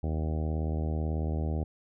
harmonic tone, 78.2 Hz, D#2, 9 cents sharp, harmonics 1 / 2 / 3 / 4 / 5 / 6 / 7 / 8 / 9 / 10, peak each -29 / -35 / -39 / -41 / -43 / -45 / -46 / -47 / -48 / -49 dBFS, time 0.03-1.64 s, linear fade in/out 5 ms, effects none

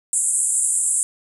white band-pass noise, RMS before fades -20 dBFS, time 0.13-1.03 s, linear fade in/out 0 ms, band 7400 to 10000 Hz, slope 96 dB/octave, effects none

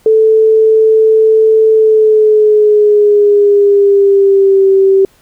sine tone with pitch glide, 439.5 to 387.1 Hz, A4 to G4, -2 to -22 cents, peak -4 dBFS, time 0.06-5.05 s, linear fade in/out 2 ms, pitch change -220 cents, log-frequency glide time 1.72-4.67 s, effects pink hiss -49 dBFS RMS until 5.21 s

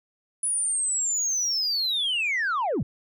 sine linear sweep, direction down, 9956 to 83.7 Hz, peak -21 dBFS, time 0.43-2.83 s, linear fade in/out 5 ms, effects tanh soft clip ceiling -21 dBFS

